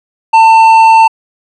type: tone with hard clipping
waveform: sine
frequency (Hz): 895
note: A5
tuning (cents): +29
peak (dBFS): -3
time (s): 0.33-1.08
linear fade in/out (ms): 10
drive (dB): 6
effects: resampled to 22050 Hz